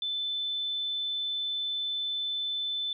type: tone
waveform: sine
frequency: 3520 Hz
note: A7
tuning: in tune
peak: -29 dBFS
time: 0.02-2.93 s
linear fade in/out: 2 ms
effects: none